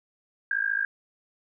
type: tone with amplitude modulation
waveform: sine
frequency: 1610 Hz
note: G6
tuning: 46 cents sharp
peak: -20 dBFS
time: 0.51-0.85 s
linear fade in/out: 2 ms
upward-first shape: sine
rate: 54.1 Hz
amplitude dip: 90%
effects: none